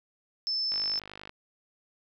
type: tone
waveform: sine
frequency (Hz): 5270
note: E8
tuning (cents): -1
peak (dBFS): -27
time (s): 0.47-0.99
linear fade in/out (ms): 0
type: click train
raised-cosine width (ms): 0.3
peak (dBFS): -26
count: 30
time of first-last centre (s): 0.72-1.294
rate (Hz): 50.5
effects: none